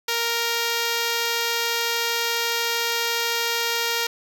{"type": "tone", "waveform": "5% pulse", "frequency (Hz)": 466.2, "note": "A#4", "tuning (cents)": 0, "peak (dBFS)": -10, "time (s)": [0.08, 4.07], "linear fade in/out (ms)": 5, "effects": []}